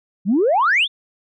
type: exponential sweep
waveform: sine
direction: up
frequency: 174.61 to 3687 Hz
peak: -12 dBFS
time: 0.25-0.88 s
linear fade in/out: 50 ms
effects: tanh soft clip ceiling -9 dBFS